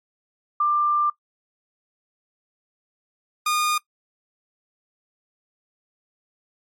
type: tone pair in turn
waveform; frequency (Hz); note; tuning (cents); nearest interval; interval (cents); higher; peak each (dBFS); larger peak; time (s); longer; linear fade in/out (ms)
sine / sawtooth; 1188 / 1220.7; D6 / D#6; +20 / -33; unison; 47; second; -17 / -16; second; 0.6-1.1 / 3.46-3.78; first; 5
effects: noise-tail reverb RT60 0.1 s tail -21 dB re dry + MP3 64 kbps